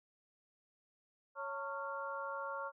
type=harmonic tone with a mistuned harmonic; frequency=277.2 Hz; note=C#4; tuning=in tune; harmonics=2 / 3 / 4 / 5; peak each=-44 / -46 / -44 / -44 dBFS; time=1.35-2.72 s; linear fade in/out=50 ms; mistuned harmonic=3; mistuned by=+150 cents; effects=none